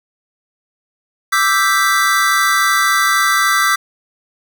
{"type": "chord", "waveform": "square", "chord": "E minor seventh", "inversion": "third", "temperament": "equal", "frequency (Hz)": [1174.7, 1318.5, 1568, 1975.5], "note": ["D6", "E6", "G6", "B6"], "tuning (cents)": [0, 0, 0, 0], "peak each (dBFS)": -18, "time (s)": [1.32, 3.76], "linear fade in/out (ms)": 10, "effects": []}